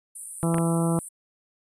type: high-pass noise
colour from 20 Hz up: pink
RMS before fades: -31 dBFS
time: 0.15-1.09 s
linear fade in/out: 10 ms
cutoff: 8700 Hz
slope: 96 dB/octave
type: harmonic tone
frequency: 166.8 Hz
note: E3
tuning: 21 cents sharp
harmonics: 1 / 2 / 3 / 4 / 5 / 6 / 7 / 8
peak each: -22 / -28 / -32 / -34 / -36 / -38 / -39 / -40 dBFS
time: 0.43-0.99 s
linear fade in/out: 0 ms
type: clicks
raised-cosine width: 0.5 ms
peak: -15 dBFS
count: 2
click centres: 0.544 / 0.583 s
effects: resampled to 22050 Hz